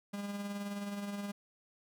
45% pulse tone with tremolo, 202.3 Hz, G#3, 45 cents flat, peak -36 dBFS, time 0.13-1.32 s, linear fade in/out 10 ms, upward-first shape sine, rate 19 Hz, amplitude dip 40%, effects none

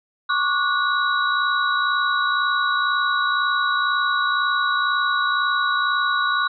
sine tone cluster, 1103 / 1165 / 1459 / 3890 Hz, C#6 / D6 / F#6 / B7, -9 / -14 / -25 / -27 cents, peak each -24 / -24 / -21 / -27 dBFS, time 0.29-6.48 s, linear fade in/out 10 ms, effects none

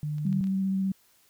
sine tone, 150 Hz, D3, 37 cents sharp, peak -28 dBFS, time 0.03-0.41 s, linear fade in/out 0 ms
clicks, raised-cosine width 0.2 ms, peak -36 / -42 / -33 / -32 / -37 dBFS, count 5, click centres 0.183 / 0.266 / 0.328 / 0.441 / 0.471 s
sine tone with vibrato, 192 Hz, G3, 36 cents flat, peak -24 dBFS, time 0.25-0.92 s, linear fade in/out 5 ms, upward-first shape square, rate 15 Hz, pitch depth 10 cents each way
effects white hiss -63 dBFS RMS until 1.29 s

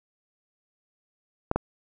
clicks, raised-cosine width 1 ms, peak -9 dBFS, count 2, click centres 1.514 / 1.56 s, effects none

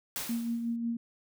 white noise with exponential decay, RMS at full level -33 dBFS, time 0.16-0.76 s, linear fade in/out 0 ms, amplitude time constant 130 ms
sine tone with tremolo, 233.1 Hz, A#3, in tune, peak -28 dBFS, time 0.29-0.97 s, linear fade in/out 5 ms, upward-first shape sine, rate 5.5 Hz, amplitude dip 40%
effects none

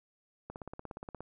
click train, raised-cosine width 1 ms, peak -28 dBFS, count 13, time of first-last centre 0.5-1.206 s, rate 17 Hz, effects none

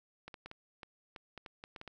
clicks, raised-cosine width 0.3 ms, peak -30 dBFS, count 12, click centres 0.28 / 0.342 / 0.46 / 0.514 / 0.832 / 1.162 / 1.377 / 1.462 / 1.639 / 1.762 / 1.814 / 1.877 s, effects none

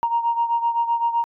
sine beating tone pair, 932.3 / 940.1 Hz, A#5 / A#5, 0 / +14 cents, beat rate 7.8 Hz, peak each -19 / -24 dBFS, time 0.03-1.24 s, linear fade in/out 0 ms, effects tanh soft clip ceiling -11 dBFS

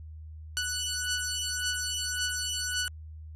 10% pulse beating tone pair, 1480 / 1481.8 Hz, F#6 / F#6, 0 / +2 cents, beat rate 1.8 Hz, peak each -24 dBFS, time 0.57-2.88 s, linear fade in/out 0 ms, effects added 78 Hz sine -41 dBFS peak until 3.35 s + low-pass 12000 Hz 12 dB/octave

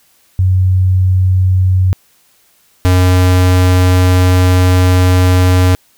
sine / square tone pair in turn, 93 / 91.24 Hz, F#2 / F#2, +9 / -24 cents, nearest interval unison, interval 33 cents, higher first, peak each -7 dBFS, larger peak neither, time 0.39-1.93 / 2.85-5.75 s, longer second, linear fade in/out 0 ms, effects white hiss -52 dBFS RMS until 5.97 s

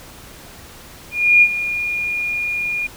sine tone with ADSR envelope, 2428 Hz, D#7, 43 cents flat, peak -6 dBFS, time 1.11-2.87 s, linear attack 310 ms, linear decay 58 ms, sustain -13 dB, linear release 7 ms, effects pink hiss -40 dBFS RMS until 2.96 s

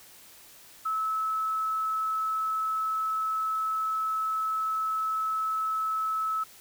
sine tone, 1300 Hz, E6, 24 cents flat, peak -26 dBFS, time 0.85-6.44 s, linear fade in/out 10 ms, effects white hiss -52 dBFS RMS until 6.6 s

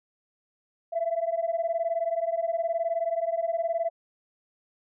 sine beating tone pair, 659.3 / 678.3 Hz, E5 / E5, 0 / +49 cents, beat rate 19 Hz, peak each -27 dBFS, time 0.92-3.9 s, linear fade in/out 20 ms, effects tanh soft clip ceiling -19 dBFS

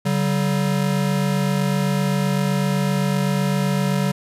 square tone pair together, 142.79 / 190.6 Hz, D3 / G3, -48 / -48 cents, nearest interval perfect fourth, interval 500 cents, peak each -22 / -21 dBFS, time 0.05-4.12 s, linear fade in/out 10 ms, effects resampled to 32000 Hz

